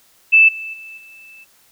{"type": "tone with level steps", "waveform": "sine", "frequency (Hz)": 2637, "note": "E7", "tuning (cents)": 0, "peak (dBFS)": [-6, -26, -33, -39], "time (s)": [0.32, 1.45], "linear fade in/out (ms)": 20, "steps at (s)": [0.48, 0.73, 0.97], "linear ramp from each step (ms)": 10, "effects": ["white hiss -54 dBFS RMS until 1.71 s"]}